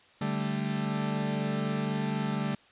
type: chord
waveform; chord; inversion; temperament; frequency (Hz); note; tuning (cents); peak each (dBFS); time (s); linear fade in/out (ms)
40% pulse; D suspended fourth; none; equal; 146.83 / 196 / 220; D3 / G3 / A3; 0 / 0 / 0; -32; 0.21-2.55; 5
effects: white hiss -59 dBFS RMS until 2.71 s + resampled to 8000 Hz